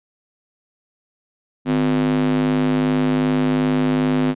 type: tone with high-pass filter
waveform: square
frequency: 51.3 Hz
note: G#1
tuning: 21 cents flat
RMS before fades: -18 dBFS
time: 1.65-4.35 s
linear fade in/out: 50 ms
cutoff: 220 Hz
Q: 6.2
effects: resampled to 8000 Hz